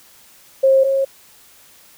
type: tone pair in turn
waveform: sine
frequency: 535 / 541.8 Hz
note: C5 / C#5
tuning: +38 / -40 cents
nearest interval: unison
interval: 22 cents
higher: second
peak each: -9 / -14 dBFS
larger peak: first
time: 0.63-0.84 / 0.84-1.05 s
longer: neither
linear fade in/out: 10 ms
effects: white hiss -48 dBFS RMS until 1.97 s